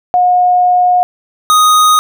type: tone pair in turn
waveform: sine / square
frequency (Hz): 721 / 1245.2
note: F#5 / D#6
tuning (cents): -45 / +1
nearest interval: major sixth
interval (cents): 946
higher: second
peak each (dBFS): -6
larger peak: neither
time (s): 0.14-1.03 / 1.5-1.99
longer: first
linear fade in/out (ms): 0
effects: none